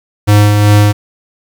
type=tone with tremolo; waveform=square; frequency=103.83 Hz; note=G#2; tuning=in tune; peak=-4 dBFS; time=0.27-0.93 s; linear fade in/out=20 ms; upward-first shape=sine; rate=2.6 Hz; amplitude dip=35%; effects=7-bit